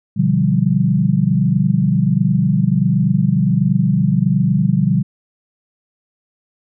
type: chord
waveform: sine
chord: G dominant seventh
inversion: first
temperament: equal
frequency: 123.47 / 146.83 / 174.61 / 196 Hz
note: B2 / D3 / F3 / G3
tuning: 0 / 0 / 0 / 0 cents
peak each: -19 / -17 / -17 / -17 dBFS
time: 0.16-5.03 s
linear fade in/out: 20 ms
effects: none